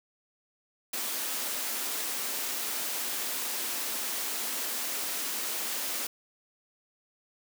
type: high-pass noise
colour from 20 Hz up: white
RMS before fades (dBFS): -33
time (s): 0.93-6.07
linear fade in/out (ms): 5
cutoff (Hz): 210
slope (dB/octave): 96
effects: none